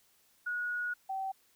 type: tone pair in turn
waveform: sine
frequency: 1454 / 770.2 Hz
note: F#6 / G5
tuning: -31 / -31 cents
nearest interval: major seventh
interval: 1100 cents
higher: first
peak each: -32 / -33 dBFS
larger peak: first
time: 0.46-0.94 / 1.09-1.32 s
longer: first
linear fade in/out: 10 ms
effects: white hiss -68 dBFS RMS until 1.55 s